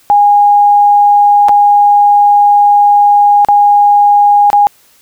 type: tone with dropouts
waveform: sine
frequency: 820 Hz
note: G#5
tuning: 22 cents flat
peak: -3 dBFS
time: 0.1-4.67 s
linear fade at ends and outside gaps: 0 ms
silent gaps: 1.485-1.492 / 3.448-3.486 / 4.502-4.53 s
effects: white hiss -47 dBFS RMS until 5.01 s